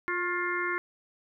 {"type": "harmonic tone with a mistuned harmonic", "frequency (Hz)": 352.2, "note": "F4", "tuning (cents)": 15, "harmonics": [1, 3, 4, 5, 6], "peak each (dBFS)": [-34, -34, -34, -34, -34], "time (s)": [0.08, 0.78], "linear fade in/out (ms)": 0, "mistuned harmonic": 3, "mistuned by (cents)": 38, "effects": []}